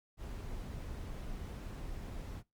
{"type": "noise", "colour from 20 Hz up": "brown", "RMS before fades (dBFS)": -43, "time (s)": [0.17, 2.43], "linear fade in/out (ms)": 50, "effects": ["noise-tail reverb RT60 0.2 s tail -21 dB re dry", "Opus 48 kbps"]}